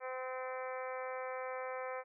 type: harmonic tone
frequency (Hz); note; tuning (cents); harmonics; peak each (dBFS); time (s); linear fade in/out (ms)
257.4; C4; -28; 2 / 3 / 4 / 5 / 6 / 7 / 8 / 9; -41 / -47 / -47 / -48 / -53 / -52 / -53 / -53; 0-2.04; 50
effects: none